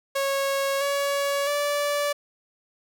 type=tone with pitch steps; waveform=sawtooth; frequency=550 / 563 / 580 Hz; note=C#5 / C#5 / D5; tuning=-14 / +27 / -22 cents; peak=-19 dBFS; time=0.15-2.13 s; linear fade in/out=10 ms; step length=660 ms; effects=none